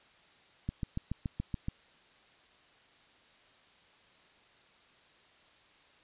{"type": "click train", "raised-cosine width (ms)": 5, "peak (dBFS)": -21, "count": 8, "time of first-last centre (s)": [0.69, 1.684], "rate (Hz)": 7.04, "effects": ["white hiss -62 dBFS RMS until 6.03 s", "resampled to 8000 Hz"]}